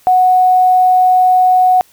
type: tone with quantisation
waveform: sine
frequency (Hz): 737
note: F#5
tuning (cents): -7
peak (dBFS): -6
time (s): 0.07-1.81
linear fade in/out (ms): 0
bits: 6
effects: white hiss -49 dBFS RMS until 1.92 s